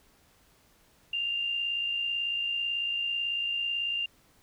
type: tone with amplitude modulation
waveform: sine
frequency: 2794 Hz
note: F7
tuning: in tune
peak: -26 dBFS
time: 1.13-4.06 s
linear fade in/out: 5 ms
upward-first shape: sine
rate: 58.1 Hz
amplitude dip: 40%
effects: pink hiss -63 dBFS RMS until 4.42 s